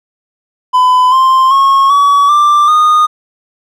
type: tone with pitch steps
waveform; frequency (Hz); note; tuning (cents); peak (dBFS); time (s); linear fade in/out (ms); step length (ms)
triangle; 1007 / 1047.9 / 1090.6 / 1134.9 / 1181 / 1229.1; B5 / C6 / C#6 / C#6 / D6 / D#6; +33 / +2 / -29 / +40 / +9 / -22; -3; 0.73-3.07; 20; 390
effects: none